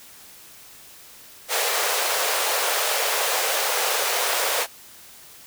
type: high-pass noise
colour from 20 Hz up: pink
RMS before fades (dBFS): -23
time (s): 1.48-4.67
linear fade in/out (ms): 50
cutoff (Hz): 440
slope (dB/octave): 48
effects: white hiss -46 dBFS RMS until 5.46 s